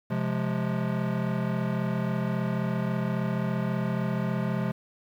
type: chord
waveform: square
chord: F minor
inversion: second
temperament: just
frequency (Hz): 130.96 / 174.61 / 209.5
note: C3 / F3 / Ab3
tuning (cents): +2 / 0 / +15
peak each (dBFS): -31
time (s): 0.1-4.72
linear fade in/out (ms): 10
effects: low-pass 2000 Hz 12 dB/octave + 9-bit